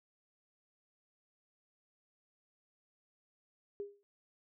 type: tone with exponential decay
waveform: sine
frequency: 405.2 Hz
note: G#4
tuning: 43 cents flat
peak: -35 dBFS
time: 3.8-4.03 s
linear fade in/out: 0 ms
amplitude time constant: 48 ms
effects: none